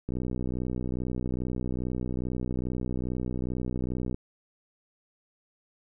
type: click train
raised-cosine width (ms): 3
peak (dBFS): -19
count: 254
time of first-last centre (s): 0.09-4.144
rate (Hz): 62.4
effects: none